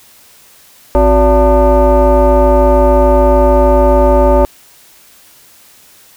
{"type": "tone with frequency modulation", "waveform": "sine", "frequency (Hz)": 261.6, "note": "C4", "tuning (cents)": 0, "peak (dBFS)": -4, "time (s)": [0.95, 4.45], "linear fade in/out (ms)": 0, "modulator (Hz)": 315, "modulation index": 1.9, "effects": ["tanh soft clip ceiling 0 dBFS", "white hiss -43 dBFS RMS until 6.16 s"]}